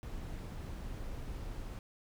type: noise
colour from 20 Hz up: brown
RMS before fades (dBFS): -42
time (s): 0.03-1.79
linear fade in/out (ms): 0
effects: none